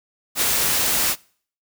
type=noise with ADSR envelope; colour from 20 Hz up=white; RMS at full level=-18 dBFS; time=0.35-1.16 s; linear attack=67 ms; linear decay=6 ms; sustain=-2 dB; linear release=53 ms; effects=noise-tail reverb RT60 0.5 s tail -24 dB re dry